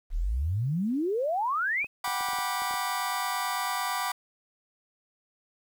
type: exponential sweep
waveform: sine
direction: up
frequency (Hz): 32.7 to 2637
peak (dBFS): -25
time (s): 0.1-1.87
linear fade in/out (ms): 50
type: clicks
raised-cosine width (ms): 1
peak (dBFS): -31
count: 9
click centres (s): 1.844 / 2.077 / 2.209 / 2.287 / 2.333 / 2.387 / 2.62 / 2.71 / 2.74
type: chord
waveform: sawtooth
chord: G major seventh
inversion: third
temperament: just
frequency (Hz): 735 / 784 / 980 / 1176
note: F#5 / G5 / B5 / D6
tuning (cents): -12 / 0 / -14 / +2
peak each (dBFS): -31 / -32 / -28 / -29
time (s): 2.04-4.12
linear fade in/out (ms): 5
effects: 10-bit